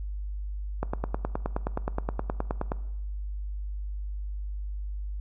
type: click train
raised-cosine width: 1 ms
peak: -14 dBFS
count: 19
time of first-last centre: 0.83-2.719 s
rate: 9.53 Hz
effects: noise-tail reverb RT60 0.9 s tail -18 dB re dry + added 50 Hz sine -31 dBFS peak until 5.2 s